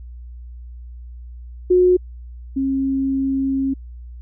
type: tone pair in turn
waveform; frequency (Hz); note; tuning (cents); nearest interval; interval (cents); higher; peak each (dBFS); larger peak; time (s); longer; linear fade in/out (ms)
sine; 362.9 / 269.5; F#4 / C#4; -34 / -49; perfect fourth; 515; first; -10 / -17; first; 1.7-1.97 / 2.56-3.74; second; 10
effects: added 60 Hz sine -33 dBFS peak until 4.21 s